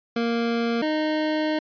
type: tone pair in turn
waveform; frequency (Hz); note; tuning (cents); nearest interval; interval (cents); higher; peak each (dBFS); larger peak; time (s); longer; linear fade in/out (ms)
25% pulse; 233.1 / 308.7; A#3 / D#4; 0 / -14; perfect fourth; 486; second; -18; neither; 0.16-0.82 / 0.82-1.59; second; 5
effects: resampled to 11025 Hz